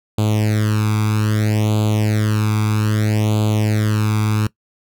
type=tone with flanger; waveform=sawtooth; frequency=107 Hz; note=A2; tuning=48 cents flat; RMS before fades=-17 dBFS; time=0.18-4.47 s; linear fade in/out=5 ms; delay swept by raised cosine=0.27 to 0.84 ms; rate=0.62 Hz; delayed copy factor=+0.9; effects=noise-tail reverb RT60 0.1 s tail -20 dB re dry